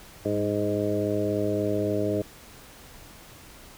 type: harmonic tone with a mistuned harmonic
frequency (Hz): 103.7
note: G#2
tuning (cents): -2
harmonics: 1 / 2 / 3 / 4 / 5 / 6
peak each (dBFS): -32 / -33 / -29 / -29 / -32 / -30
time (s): 0.25-2.22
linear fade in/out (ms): 5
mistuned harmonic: 2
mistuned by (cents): -29
effects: pink hiss -48 dBFS RMS until 3.77 s